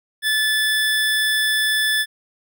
25% pulse tone, 1738 Hz, A6, 22 cents flat, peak -13 dBFS, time 0.22-2.06 s, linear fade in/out 50 ms, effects none

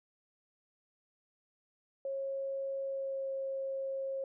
sine tone with pitch glide, 544 to 539.3 Hz, C#5 to C#5, -33 to -48 cents, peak -34 dBFS, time 2.05-4.24 s, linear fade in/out 2 ms, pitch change -15 cents, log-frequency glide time 2.83-3.3 s, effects none

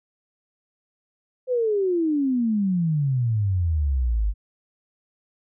sine exponential sweep, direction down, 519 to 48.32 Hz, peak -19 dBFS, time 1.47-4.34 s, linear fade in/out 50 ms, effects none

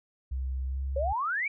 sine tone with pitch glide, 65.3 to 67.41 Hz, C2 to C#2, -3 to -48 cents, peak -29 dBFS, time 0.31-1.13 s, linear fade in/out 10 ms, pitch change +55 cents, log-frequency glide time 0.66-0.81 s
sine exponential sweep, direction up, 523.3 to 2364 Hz, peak -27 dBFS, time 0.96-1.48 s, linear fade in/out 5 ms
effects none

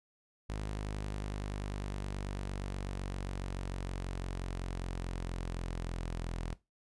sawtooth exponential sweep, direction down, 51.91 to 42 Hz, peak -32 dBFS, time 0.49-6.54 s, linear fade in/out 10 ms, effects noise-tail reverb RT60 0.2 s tail -17 dB re dry + resampled to 24000 Hz

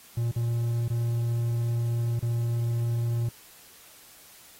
triangle tone with dropouts, 117.6 Hz, A#2, 16 cents sharp, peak -22 dBFS, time 0.17-3.29 s, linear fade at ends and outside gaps 5 ms, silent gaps 0.315-0.36 / 0.882-0.901 / 2.194-2.225 s, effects white hiss -52 dBFS RMS until 4.59 s + AAC 48 kbps

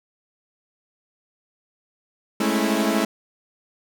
sawtooth chord, A major seventh, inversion third, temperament equal with one note detuned, 207.7 / 220 / 273.1 / 329.6 Hz, G#3 / A3 / C#4 / E4, 0 / 0 / -26 / 0 cents, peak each -21 / -20 / -22 / -21 dBFS, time 2.4-3.05 s, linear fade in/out 5 ms, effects none

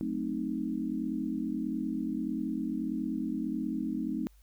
sine chord, F# diminished seventh, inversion none, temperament equal, 185 / 220 / 261.6 / 311.1 Hz, F#3 / A3 / C4 / Eb4, 0 / 0 / 0 / 0 cents, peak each -40 / -35 / -35 / -35 dBFS, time 0.01-4.27 s, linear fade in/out 0 ms, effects added 50 Hz sine -56 dBFS peak until 4.42 s + white hiss -69 dBFS RMS until 4.42 s

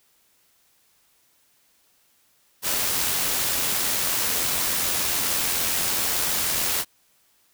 white noise with amplitude modulation, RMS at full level -23 dBFS, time 2.62-6.85 s, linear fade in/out 50 ms, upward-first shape sine, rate 86.9 Hz, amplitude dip 25%, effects white hiss -63 dBFS RMS until 7.53 s

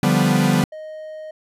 45% pulse chord, G dominant seventh, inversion second, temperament equal, 146.83 / 174.61 / 196 / 246.9 Hz, D3 / F3 / G3 / B3, 0 / 0 / 0 / 0 cents, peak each -20 dBFS, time 0.03-0.64 s, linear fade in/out 2 ms
triangle tone, 622.3 Hz, D#5, in tune, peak -29 dBFS, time 0.72-1.31 s, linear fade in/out 5 ms
effects resampled to 32000 Hz

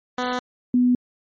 10% pulse / sine tone pair in turn, 249.5 / 247.5 Hz, B3 / B3, +18 / +4 cents, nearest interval unison, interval 14 cents, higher first, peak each -14 dBFS, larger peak neither, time 0.18-0.39 / 0.74-0.95 s, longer neither, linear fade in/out 2 ms, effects low-pass 5000 Hz 12 dB/octave + MP3 32 kbps

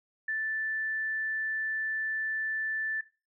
sine tone, 1760 Hz, A6, in tune, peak -29 dBFS, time 0.28-3.01 s, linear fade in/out 5 ms, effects noise-tail reverb RT60 0.3 s tail -17 dB re dry

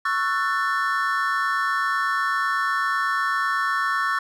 triangle chord, F# minor seventh, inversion second, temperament just, 1110 / 1332 / 1480 / 1776 Hz, C#6 / E6 / F#6 / A6, +2 / +18 / 0 / +16 cents, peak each -23 / -25 / -27 / -24 dBFS, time 0.05-4.19 s, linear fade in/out 5 ms, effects none

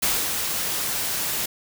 white noise with ADSR envelope, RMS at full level -21 dBFS, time 0.02-1.46 s, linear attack 11 ms, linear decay 240 ms, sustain -5 dB, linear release 7 ms, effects none

